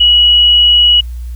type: tone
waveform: sine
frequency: 2920 Hz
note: F#7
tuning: 24 cents flat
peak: -4 dBFS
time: 0-1.01 s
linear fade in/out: 10 ms
effects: added 60 Hz sine -20 dBFS peak until 1.35 s + white hiss -47 dBFS RMS until 1.35 s